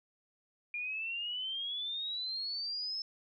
sine exponential sweep, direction up, 2401 to 5274 Hz, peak -35 dBFS, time 0.74-3.02 s, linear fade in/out 2 ms, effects none

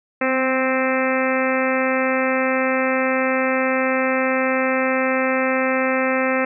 harmonic tone with a mistuned harmonic, 261.6 Hz, C4, in tune, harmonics 1 / 2 / 3 / 4 / 5 / 6 / 7 / 8 / 9 / 10, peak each -23 / -21 / -29 / -30 / -27 / -30 / -27 / -28 / -31 / -31 dBFS, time 0.21-6.45 s, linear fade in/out 5 ms, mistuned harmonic 1, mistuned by -20 cents, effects none

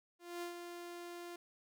sawtooth tone with ADSR envelope, 347.7 Hz, F4, 8 cents flat, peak -36 dBFS, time 0.19-1.36 s, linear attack 230 ms, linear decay 110 ms, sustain -6 dB, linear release 4 ms, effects none

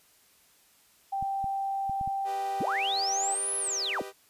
sine tone, 784 Hz, G5, in tune, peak -28 dBFS, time 1.12-3.35 s, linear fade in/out 10 ms
clicks, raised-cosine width 5 ms, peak -28 dBFS, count 5, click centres 1.226 / 1.443 / 1.896 / 2.012 / 2.076 s
sawtooth chord, G augmented, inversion none, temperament equal, 392 / 493.9 / 622.3 Hz, G4 / B4 / D#5, 0 / 0 / 0 cents, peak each -37 / -42 / -43 dBFS, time 2.24-4.13 s, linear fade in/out 50 ms
sine linear two-way sweep, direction up then down, 82.41 to 10710 to 82.41 Hz, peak -28 dBFS, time 2.6-4.02 s, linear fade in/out 10 ms, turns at 3.56 s
effects white hiss -62 dBFS RMS until 4.29 s + resampled to 32000 Hz

